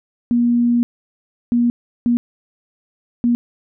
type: tone bursts at uneven times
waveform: sine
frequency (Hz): 238.9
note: A#3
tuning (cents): +43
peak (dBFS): -12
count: 4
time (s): 0.31-0.83 / 1.52-1.7 / 2.06-2.17 / 3.24-3.35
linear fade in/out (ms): 0
effects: none